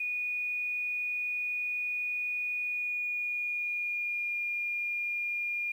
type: tone with pitch glide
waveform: sine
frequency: 2462 to 2416 Hz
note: D#7 to D7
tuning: -19 to +48 cents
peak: -30 dBFS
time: 0-5.72 s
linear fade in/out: 5 ms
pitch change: -33 cents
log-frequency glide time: 2.59-4.35 s
effects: 10-bit